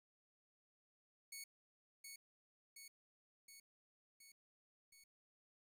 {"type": "tone with echo", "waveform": "10% pulse", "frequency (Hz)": 2218, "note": "C#7", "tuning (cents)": 0, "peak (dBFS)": -40, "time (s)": [1.32, 1.44], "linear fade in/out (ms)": 5, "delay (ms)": 720, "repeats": 5, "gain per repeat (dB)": -3, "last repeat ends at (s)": 5.04, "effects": ["13-bit"]}